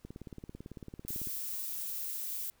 click train, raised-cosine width 3 ms, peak -31 dBFS, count 23, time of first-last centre 0.05-1.272 s, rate 18 Hz
violet noise, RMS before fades -38 dBFS, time 1.08-2.5 s, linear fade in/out 0 ms
effects pink hiss -69 dBFS RMS until 2.6 s

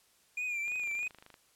triangle tone with vibrato, 2419 Hz, D#7, 49 cents flat, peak -31 dBFS, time 0.37-1.08 s, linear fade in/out 5 ms, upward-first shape triangle, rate 3.2 Hz, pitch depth 70 cents each way
click train, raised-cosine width 0.3 ms, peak -36 dBFS, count 18, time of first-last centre 0.68-1.341 s, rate 25.7 Hz
effects white hiss -67 dBFS RMS until 1.55 s + low-pass 12000 Hz 12 dB/octave

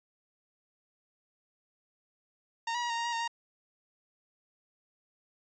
sawtooth tone with pitch steps, 921 / 964 / 956 / 927 / 933 / 948 / 921 / 934 Hz, A#5 / B5 / A#5 / A#5 / A#5 / A#5 / A#5 / A#5, -21 / -42 / +43 / -10 / +1 / +29 / -21 / +3 cents, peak -27 dBFS, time 2.67-3.278 s, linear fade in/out 5 ms, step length 76 ms, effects resampled to 16000 Hz

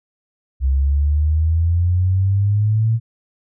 sine exponential sweep, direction up, 65.41 to 115 Hz, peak -13 dBFS, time 0.6-3 s, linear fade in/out 50 ms, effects none

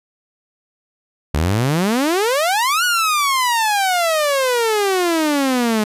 sawtooth exponential two-way sweep, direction up then down, 69.4 to 1480 to 209.1 Hz, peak -11 dBFS, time 1.34-5.84 s, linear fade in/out 5 ms, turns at 2.84 s, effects resampled to 32000 Hz

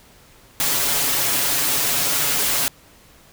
white noise with comb filter, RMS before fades -20 dBFS, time 0.6-2.68 s, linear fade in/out 0 ms, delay 7.1 ms, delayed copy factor +1, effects pink hiss -50 dBFS RMS until 3.32 s

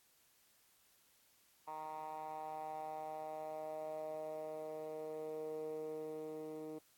10% pulse tone with band-pass filter sweep, 155.56 Hz, D#3, in tune, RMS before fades -45 dBFS, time 1.67-6.79 s, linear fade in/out 10 ms, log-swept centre 940 to 380 Hz, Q 4.7, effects white hiss -71 dBFS RMS until 6.97 s + AAC 64 kbps

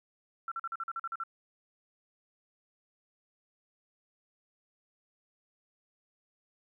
sine tone bursts, 1348 Hz, E6, 38 cents sharp, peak -33 dBFS, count 10, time 0.48-1.236 s, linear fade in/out 2 ms, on 36 ms, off 44 ms, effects 12-bit

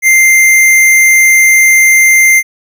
square tone, 2093 Hz, C7, in tune, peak -4 dBFS, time 0.02-2.43 s, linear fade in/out 50 ms, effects none

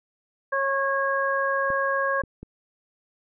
harmonic tone, 547 Hz, C#5, 23 cents flat, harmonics 1 / 2 / 3, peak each -26 / -26 / -26 dBFS, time 0.52-2.22 s, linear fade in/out 10 ms
clicks, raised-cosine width 3 ms, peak -25 dBFS, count 3, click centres 1.703 / 2.237 / 2.43 s
effects none

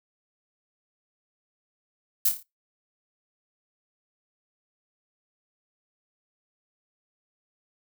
violet noise with echo, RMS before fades -21 dBFS, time 2.25-2.29 s, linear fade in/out 5 ms, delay 28 ms, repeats 5, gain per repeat -6 dB, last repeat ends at 2.43 s, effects noise-tail reverb RT60 0.2 s tail -21 dB re dry

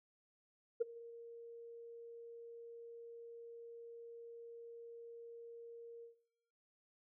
sine tone with ADSR envelope, 466.2 Hz, A#4, in tune, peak -28 dBFS, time 0.8-6.15 s, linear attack 16 ms, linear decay 15 ms, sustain -22 dB, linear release 120 ms, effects noise-tail reverb RT60 1.0 s tail -19 dB re dry + tanh soft clip ceiling -25 dBFS

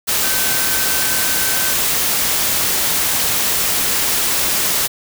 sine tone in noise, 1536 Hz, G6, 36 cents flat, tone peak -26 dBFS, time 0.22-1.75 s, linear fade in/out 20 ms, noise white, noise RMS -17 dBFS, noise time 0.07-4.88 s, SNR -12 dB, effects none

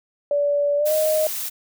sine tone with pitch glide, 577 to 622 Hz, D5 to D#5, -31 to -1 cents, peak -17 dBFS, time 0.31-1.27 s, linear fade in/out 2 ms, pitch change +130 cents, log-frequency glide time 0.77-0.93 s
blue noise, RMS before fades -28 dBFS, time 0.85-1.5 s, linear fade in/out 20 ms
effects none

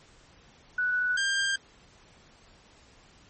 sine / sawtooth tone pair in turn, 1480 / 1594.3 Hz, F#6 / G6, 0 / +29 cents, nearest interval minor second, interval 129 cents, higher second, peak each -24 / -21 dBFS, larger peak second, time 0.78-1.17 / 1.17-1.56 s, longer neither, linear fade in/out 5 ms, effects pink hiss -57 dBFS RMS until 3.29 s + MP3 32 kbps

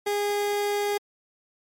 30% pulse tone, 410 Hz, G#4, 22 cents flat, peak -21 dBFS, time 0.06-0.98 s, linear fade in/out 10 ms, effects MP3 64 kbps

